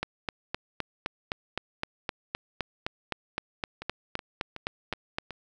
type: two click trains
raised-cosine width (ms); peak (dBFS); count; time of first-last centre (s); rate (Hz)
0.3; -22 / -13; 5 / 21; 3.82-5.307 / 0.03-5.185; 2.69 / 3.88
effects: none